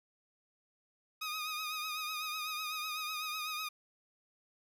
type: tone with vibrato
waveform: 15% pulse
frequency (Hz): 1244.5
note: D#6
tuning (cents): 0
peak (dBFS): -30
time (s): 1.21-3.69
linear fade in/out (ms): 10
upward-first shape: triangle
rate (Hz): 8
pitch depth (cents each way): 54
effects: none